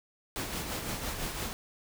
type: noise with tremolo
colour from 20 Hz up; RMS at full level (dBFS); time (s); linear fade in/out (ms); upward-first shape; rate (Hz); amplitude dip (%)
pink; -34; 0.36-1.53; 0; sine; 5.9; 45
effects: none